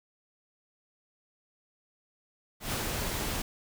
pink noise with ADSR envelope, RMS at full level -31 dBFS, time 2.6-3.42 s, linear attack 120 ms, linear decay 100 ms, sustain -2 dB, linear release 5 ms, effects none

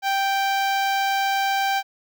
sawtooth tone with notch filter, 784 Hz, G5, in tune, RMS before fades -22 dBFS, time 0.02-1.83 s, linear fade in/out 50 ms, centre 9600 Hz, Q 0.76, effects none

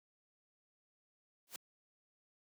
white noise with exponential growth, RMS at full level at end -40 dBFS, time 1.47-1.56 s, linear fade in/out 2 ms, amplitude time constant 19 ms, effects high-pass 200 Hz 12 dB/octave

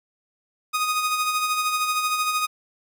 sawtooth tone with tremolo, 1244.5 Hz, D#6, in tune, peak -16 dBFS, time 0.73-2.47 s, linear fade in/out 20 ms, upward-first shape sine, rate 13 Hz, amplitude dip 45%, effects none

